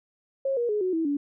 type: tone with pitch steps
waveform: sine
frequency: 541 / 476.4 / 419.6 / 369.5 / 325.4 / 286.6 Hz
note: C#5 / A#4 / G#4 / F#4 / E4 / D4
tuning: -42 / +38 / +18 / -2 / -22 / -42 cents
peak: -23 dBFS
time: 0.45-1.17 s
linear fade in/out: 5 ms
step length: 120 ms
effects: none